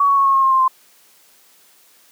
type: tone with pitch steps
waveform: sine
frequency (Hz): 1127 / 1114.7 / 1102.5 / 1090.5 / 1078.6 / 1066.8 / 1055.2 / 1043.7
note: C#6 / C#6 / C#6 / C#6 / C#6 / C6 / C6 / C6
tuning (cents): +28 / +9 / -10 / -29 / -48 / +33 / +14 / -5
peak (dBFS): -11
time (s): 0-0.68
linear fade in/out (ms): 5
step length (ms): 85
effects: white hiss -52 dBFS RMS until 2.11 s + high-pass 200 Hz 12 dB/octave